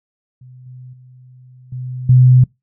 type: tone with level steps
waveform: sine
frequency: 126.8 Hz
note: B2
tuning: 46 cents sharp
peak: -37 / -33 / -40 / -23 / -5 dBFS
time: 0.41-2.44 s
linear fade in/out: 5 ms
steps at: 0.66 / 0.93 / 1.72 / 2.09 s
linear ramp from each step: 5 ms
effects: noise-tail reverb RT60 0.2 s tail -25 dB re dry